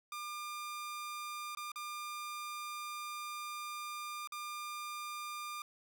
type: tone with dropouts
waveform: sawtooth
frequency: 1200 Hz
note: D6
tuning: 37 cents sharp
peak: -37 dBFS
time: 0.12-5.62 s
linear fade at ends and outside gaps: 2 ms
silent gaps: 1.55-1.571 / 1.718-1.758 / 4.274-4.321 s
effects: none